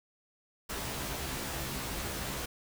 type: noise with comb filter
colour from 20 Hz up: pink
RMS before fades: -37 dBFS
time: 0.69-2.46 s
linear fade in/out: 10 ms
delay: 15 ms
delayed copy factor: +0.85
effects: none